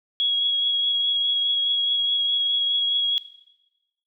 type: tone with vibrato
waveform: sine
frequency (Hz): 3322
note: G#7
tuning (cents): 0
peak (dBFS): -19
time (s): 0.2-3.18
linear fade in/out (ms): 0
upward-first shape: sine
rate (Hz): 4.8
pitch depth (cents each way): 12
effects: noise-tail reverb RT60 1.0 s tail -17 dB re dry